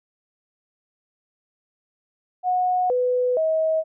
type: tone with pitch steps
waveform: sine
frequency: 730 / 498.4 / 637 Hz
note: F#5 / B4 / D#5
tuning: -24 / +16 / +41 cents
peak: -18 dBFS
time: 2.43-3.84 s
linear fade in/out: 50 ms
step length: 470 ms
effects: none